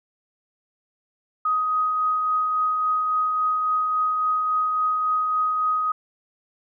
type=tone with tremolo; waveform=sine; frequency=1254 Hz; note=D#6; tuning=13 cents sharp; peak=-18 dBFS; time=1.45-5.92 s; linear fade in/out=5 ms; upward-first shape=triangle; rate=3.6 Hz; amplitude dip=30%; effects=none